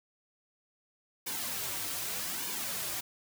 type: noise with flanger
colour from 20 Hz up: white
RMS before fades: -36 dBFS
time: 1.26-3.01 s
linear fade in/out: 10 ms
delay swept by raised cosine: 1.5 to 4.9 ms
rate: 0.83 Hz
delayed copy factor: -0.65
effects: none